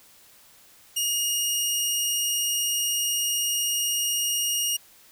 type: tone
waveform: 15% pulse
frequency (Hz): 2856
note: F7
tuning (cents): +38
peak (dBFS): -16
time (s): 0.96-4.77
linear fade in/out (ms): 10
effects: white hiss -54 dBFS RMS until 5.11 s